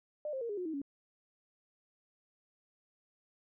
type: tone with pitch steps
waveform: sine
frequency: 601 / 529.3 / 466.1 / 410.5 / 361.5 / 318.4 / 280.4 Hz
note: D5 / C5 / A#4 / G#4 / F#4 / D#4 / C#4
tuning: +40 / +20 / 0 / -20 / -40 / +40 / +20 cents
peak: -35 dBFS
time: 0.25-0.817 s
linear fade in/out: 2 ms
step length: 81 ms
effects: none